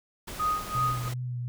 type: noise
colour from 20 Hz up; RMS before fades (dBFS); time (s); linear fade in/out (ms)
pink; -39; 0.27-1.14; 10
type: tone with tremolo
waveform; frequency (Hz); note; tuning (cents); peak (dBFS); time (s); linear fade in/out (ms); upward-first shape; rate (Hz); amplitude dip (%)
sine; 1244.5; D#6; 0; -23; 0.39-1.09; 10; sine; 2.8; 90
type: tone with vibrato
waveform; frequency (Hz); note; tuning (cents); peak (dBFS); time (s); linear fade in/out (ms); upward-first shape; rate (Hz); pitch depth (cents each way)
sine; 123.47; B2; 0; -30; 0.75-1.48; 0; triangle; 2.7; 30
effects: none